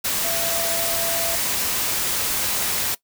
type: tone in noise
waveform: sine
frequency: 670 Hz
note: E5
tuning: 28 cents sharp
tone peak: -28 dBFS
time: 0.24-1.36 s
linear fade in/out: 10 ms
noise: white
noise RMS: -23 dBFS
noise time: 0.04-2.95 s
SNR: -8 dB
effects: noise-tail reverb RT60 0.1 s tail -19 dB re dry